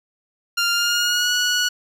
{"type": "tone with pitch glide", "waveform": "15% pulse", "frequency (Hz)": [1396.9, 1464.7], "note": ["F6", "F#6"], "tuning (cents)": [0, -18], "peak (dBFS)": -11, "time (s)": [0.57, 1.69], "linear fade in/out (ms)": 10, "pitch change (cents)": 82, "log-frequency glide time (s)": [0.72, 1.33], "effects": ["low-pass 12000 Hz 12 dB/octave"]}